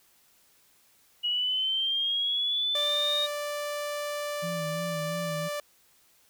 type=linear sweep; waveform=sine; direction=up; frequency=2900 to 3742 Hz; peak=-25 dBFS; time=1.23-3.27 s; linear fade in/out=20 ms
type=tone; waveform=sawtooth; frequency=587.3 Hz; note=D5; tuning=in tune; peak=-27 dBFS; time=2.75-5.6 s; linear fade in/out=2 ms
type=tone with vibrato; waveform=sine; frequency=165.3 Hz; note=E3; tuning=5 cents sharp; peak=-33 dBFS; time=4.42-5.49 s; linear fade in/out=20 ms; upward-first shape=sine; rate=2.9 Hz; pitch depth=71 cents each way
effects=white hiss -63 dBFS RMS until 6.29 s